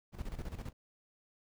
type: noise with tremolo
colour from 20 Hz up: brown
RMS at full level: -40 dBFS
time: 0.12-0.73 s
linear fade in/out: 50 ms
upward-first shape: square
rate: 15 Hz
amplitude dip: 70%
effects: none